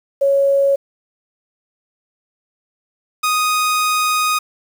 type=tone pair in turn; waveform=sine / sawtooth; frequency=554.4 / 1244.6 Hz; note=C#5 / D#6; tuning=0 / 0 cents; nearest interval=octave + major second; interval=1400 cents; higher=second; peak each=-11 dBFS; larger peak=neither; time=0.21-0.76 / 3.23-4.39 s; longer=second; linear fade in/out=10 ms; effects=7-bit